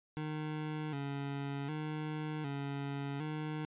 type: tone with vibrato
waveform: 25% pulse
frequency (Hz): 146.83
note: D3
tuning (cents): 0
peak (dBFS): -33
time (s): 0.17-3.65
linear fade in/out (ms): 0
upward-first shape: square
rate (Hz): 0.66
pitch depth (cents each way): 79
effects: resampled to 8000 Hz